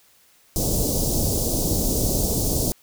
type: band-stop noise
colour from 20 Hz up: pink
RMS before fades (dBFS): -22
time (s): 0.56-2.72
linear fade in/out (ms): 0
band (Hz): 610 to 5200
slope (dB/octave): 24
effects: white hiss -57 dBFS RMS until 2.82 s